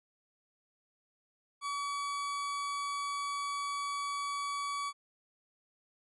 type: tone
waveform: 40% pulse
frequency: 1138 Hz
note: C#6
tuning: 45 cents sharp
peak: -33 dBFS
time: 1.61-4.93 s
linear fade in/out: 50 ms
effects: resampled to 24000 Hz